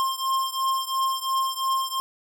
square beating tone pair, 1060 / 1062.9 Hz, C6 / C6, +22 / +27 cents, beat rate 2.9 Hz, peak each -26 / -28 dBFS, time 0-2 s, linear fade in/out 0 ms, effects none

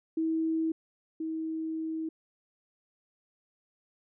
sine tone pair in turn, 322.4 / 320 Hz, E4 / D#4, -38 / +49 cents, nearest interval unison, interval 13 cents, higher first, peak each -26 / -31 dBFS, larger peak first, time 0.17-0.72 / 1.2-2.09 s, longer second, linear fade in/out 5 ms, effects none

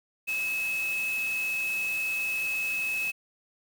sine tone in noise, 2582 Hz, E7, 37 cents flat, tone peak -27 dBFS, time 0.27-3.12 s, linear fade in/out 20 ms, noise white, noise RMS -41 dBFS, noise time 0.27-3.12 s, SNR +11 dB, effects none

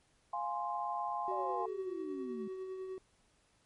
sine chord, F minor, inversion none, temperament equal, 698.5 / 830.6 / 1046.5 Hz, F5 / Ab5 / C6, 0 / 0 / 0 cents, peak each -40 / -38 / -38 dBFS, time 0.33-1.66 s, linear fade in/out 5 ms
triangle tone with tremolo, 376.5 Hz, F#4, 30 cents sharp, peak -36 dBFS, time 1.28-2.98 s, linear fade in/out 0 ms, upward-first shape triangle, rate 9.9 Hz, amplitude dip 40%
sine exponential sweep, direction down, 614 to 207.7 Hz, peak -40 dBFS, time 1.31-2.48 s, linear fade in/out 5 ms
effects pink hiss -71 dBFS RMS until 3.65 s + MP3 48 kbps

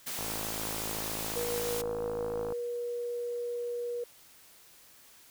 white high-pass noise, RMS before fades -37 dBFS, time 0.06-1.82 s, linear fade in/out 10 ms, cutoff 110 Hz, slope 96 dB/octave
click train, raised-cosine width 1 ms, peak -24 dBFS, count 127, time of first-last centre 0.19-2.523 s, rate 54 Hz
sine tone, 480 Hz, B4, 49 cents flat, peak -32 dBFS, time 1.36-4.04 s, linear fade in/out 5 ms
effects white hiss -57 dBFS RMS until 5.3 s

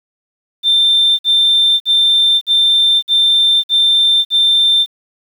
sine tone bursts, 3576 Hz, A7, 27 cents sharp, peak -7 dBFS, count 7, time 0.63-4.862 s, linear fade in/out 50 ms, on 560 ms, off 52 ms, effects tanh soft clip ceiling -4 dBFS + 7-bit

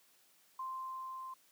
sine tone with level ramp, 1045 Hz, C6, 2 cents flat, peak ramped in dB -38 to -43 dBFS, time 0.59-1.34 s, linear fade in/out 5 ms, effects white hiss -68 dBFS RMS until 1.51 s + high-pass 150 Hz 12 dB/octave

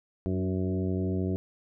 harmonic tone with a mistuned harmonic, 93 Hz, F#2, 9 cents sharp, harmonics 1 / 2 / 3 / 4 / 5 / 6 / 7, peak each -30 / -31 / -34 / -34 / -42 / -46 / -43 dBFS, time 0.26-1.36 s, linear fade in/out 0 ms, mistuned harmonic 3, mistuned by +19 cents, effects none

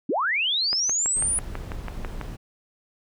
sine linear sweep, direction up, 207.7 to 9956 Hz, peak -21 dBFS, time 0.09-1.39 s, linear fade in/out 5 ms
click train, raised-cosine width 0.5 ms, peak -17 dBFS, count 10, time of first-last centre 0.73-2.213 s, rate 6.07 Hz
brown noise, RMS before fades -34 dBFS, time 1.15-2.37 s, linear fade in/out 20 ms
effects none

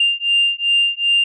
sine beating tone pair, 2794 / 2796.6 Hz, F7 / F7, 0 / +2 cents, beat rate 2.6 Hz, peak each -16 dBFS, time 0-1.24 s, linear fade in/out 5 ms, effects tanh soft clip ceiling -7 dBFS

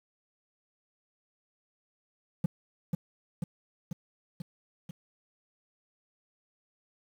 triangle tone with echo, 169.9 Hz, F3, 47 cents flat, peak -20 dBFS, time 2.44-2.46 s, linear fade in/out 5 ms, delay 490 ms, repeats 5, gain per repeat -3 dB, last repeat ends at 4.91 s, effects 9-bit

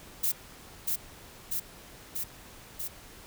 violet noise with echo, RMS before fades -27 dBFS, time 0.23-0.32 s, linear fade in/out 10 ms, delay 640 ms, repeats 4, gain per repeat -2 dB, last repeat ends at 2.88 s, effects pink hiss -50 dBFS RMS until 3.26 s

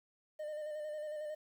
triangle tone with vibrato, 606 Hz, D#5, 46 cents flat, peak -37 dBFS, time 0.39-1.35 s, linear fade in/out 10 ms, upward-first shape square, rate 11 Hz, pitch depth 25 cents each way, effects 11-bit

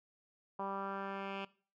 10% pulse tone with low-pass filter sweep, 196 Hz, G3, in tune, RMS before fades -41 dBFS, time 0.59-1.45 s, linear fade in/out 5 ms, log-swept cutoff 1000 to 2700 Hz, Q 2.9, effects noise-tail reverb RT60 0.4 s tail -20 dB re dry

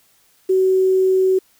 sine tone with quantisation, 376.7 Hz, F#4, 31 cents sharp, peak -12 dBFS, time 0.49-1.39 s, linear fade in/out 10 ms, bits 7, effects white hiss -57 dBFS RMS until 1.59 s

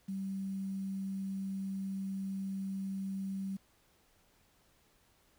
sine tone with quantisation, 193.5 Hz, G3, 22 cents flat, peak -35 dBFS, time 0.08-3.57 s, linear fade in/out 10 ms, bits 10, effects pink hiss -69 dBFS RMS until 5.38 s

